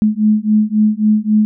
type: beating tone pair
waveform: sine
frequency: 211.7 / 215.4 Hz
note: G#3 / A3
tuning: +33 / -37 cents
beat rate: 3.7 Hz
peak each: -13 dBFS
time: 0.02-1.45 s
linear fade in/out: 0 ms
effects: none